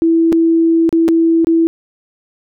sine tone with dropouts, 329.6 Hz, E4, in tune, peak -8 dBFS, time 0.02-1.67 s, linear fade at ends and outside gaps 0 ms, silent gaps 0.322-0.327 / 0.892-0.927 / 1.081-1.087 / 1.446-1.47 s, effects none

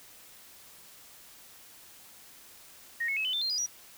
sine tone with pitch steps, 1864.7 / 2192 / 2577 / 3029 / 3561 / 4186 / 4921 / 5785 Hz, A#6 / C#7 / E7 / F#7 / A7 / C8 / D#8 / F#8, 0 / -20 / -40 / +40 / +20 / 0 / -20 / -40 cents, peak -28 dBFS, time 3-3.664 s, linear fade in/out 10 ms, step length 83 ms, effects white hiss -53 dBFS RMS until 3.97 s

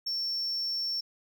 triangle tone, 5440 Hz, F8, 46 cents flat, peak -28 dBFS, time 0.06-1.01 s, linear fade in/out 10 ms, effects none

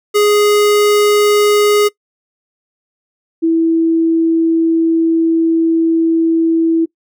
square / sine tone pair in turn, 415.3 / 328 Hz, G#4 / E4, 0 / -9 cents, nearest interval major third, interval 409 cents, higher first, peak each -9 dBFS, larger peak neither, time 0.14-1.89 / 3.42-6.86 s, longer second, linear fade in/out 20 ms, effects noise-tail reverb RT60 0.1 s tail -22 dB re dry

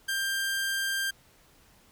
sawtooth tone, 1587 Hz, G6, 21 cents sharp, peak -24 dBFS, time 0.08-1.11 s, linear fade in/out 10 ms, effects pink hiss -60 dBFS RMS until 1.91 s

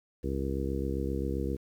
harmonic tone, 67.6 Hz, C#2, 43 cents flat, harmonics 1 / 2 / 3 / 4 / 5 / 6 / 7, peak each -33 / -38 / -38 / -38 / -37 / -39 / -39 dBFS, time 0.23-1.57 s, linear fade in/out 20 ms, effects 10-bit

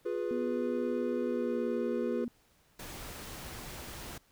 triangle chord, F diminished, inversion none, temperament equal with one note detuned, 354.1 / 415.3 / 493.9 Hz, F4 / Ab4 / Cb5, +24 / 0 / 0 cents, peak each -34 dBFS, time 0.05-2.25 s, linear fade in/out 10 ms
sine tone with pitch glide, 246.9 to 238.9 Hz, B3 to A#3, 0 to +43 cents, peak -34 dBFS, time 0.31-2.28 s, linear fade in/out 0 ms, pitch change -57 cents, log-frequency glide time 1.26-1.58 s
pink noise, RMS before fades -44 dBFS, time 2.79-4.18 s, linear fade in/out 5 ms
effects pink hiss -67 dBFS RMS until 4.31 s

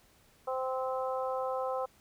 harmonic tone, 260 Hz, C4, 11 cents flat, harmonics 2 / 3 / 4 / 5, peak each -33 / -37 / -39 / -41 dBFS, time 0.47-1.86 s, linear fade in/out 10 ms, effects pink hiss -64 dBFS RMS until 2 s

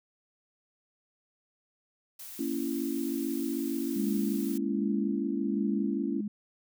blue noise, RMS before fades -44 dBFS, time 2.19-4.58 s, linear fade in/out 5 ms
sine chord, A# diminished, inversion none, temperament just, 233.1 / 279.7 / 335.6 Hz, A#3 / C#4 / E4, 0 / +16 / +31 cents, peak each -35 / -32 / -34 dBFS, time 2.39-6.21 s, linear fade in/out 5 ms
sine tone with tremolo, 207.7 Hz, G#3, in tune, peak -28 dBFS, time 3.96-6.28 s, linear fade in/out 5 ms, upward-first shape sine, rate 1.3 Hz, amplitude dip 50%
effects none

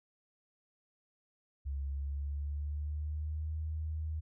sine tone with pitch glide, 69.3 to 78.24 Hz, C#2 to D#2, 0 to +10 cents, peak -34 dBFS, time 1.65-4.21 s, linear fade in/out 20 ms, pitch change +210 cents, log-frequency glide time 1.9-3.56 s, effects none

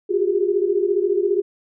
sine tone cluster, 357.9 / 395.5 / 410.1 Hz, F4 / G4 / G#4, +42 / +15 / -22 cents, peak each -21 dBFS, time 0.09-1.42 s, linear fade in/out 20 ms, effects none

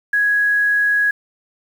sine tone with quantisation, 1665 Hz, G#6, 4 cents sharp, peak -13 dBFS, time 0.13-1.11 s, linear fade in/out 5 ms, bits 7, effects none

